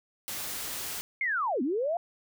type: noise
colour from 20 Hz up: white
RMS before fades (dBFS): -36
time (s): 0.28-1.01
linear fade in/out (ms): 0
type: linear two-way sweep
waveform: sine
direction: down then up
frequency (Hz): 2191 to 233.1 to 715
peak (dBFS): -26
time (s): 1.21-1.97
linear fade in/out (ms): 2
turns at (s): 1.62
effects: none